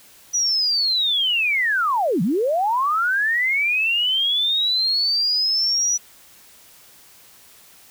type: linear two-way sweep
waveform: sine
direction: down then up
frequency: 5910 to 155.56 to 5910 Hz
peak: -17 dBFS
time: 0.33-5.98 s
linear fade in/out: 20 ms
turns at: 2.22 s
effects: white hiss -49 dBFS RMS until 7.9 s